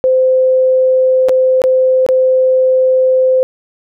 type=tone with dropouts; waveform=sine; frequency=517 Hz; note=C5; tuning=21 cents flat; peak=-7 dBFS; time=0.04-3.43 s; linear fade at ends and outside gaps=0 ms; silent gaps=1.286-1.293 / 1.618-1.639 / 2.064-2.088 s; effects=none